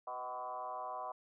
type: tone with frequency modulation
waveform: sine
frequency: 880 Hz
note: A5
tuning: in tune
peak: -39 dBFS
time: 0.07-1.12 s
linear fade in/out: 5 ms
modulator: 127 Hz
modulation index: 2.2
effects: none